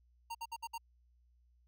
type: tone bursts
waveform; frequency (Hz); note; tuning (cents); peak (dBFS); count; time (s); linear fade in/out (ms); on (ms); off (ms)
square; 925; A#5; -14; -40; 5; 0.3-0.781; 10; 49; 59
effects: added 60 Hz sine -66 dBFS peak until 1.67 s